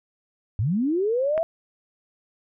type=linear sweep; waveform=sine; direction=up; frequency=90 to 673 Hz; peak=-20 dBFS; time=0.59-1.43 s; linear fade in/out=0 ms
type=click; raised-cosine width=0.5 ms; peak=-17 dBFS; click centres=1.378 s
effects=none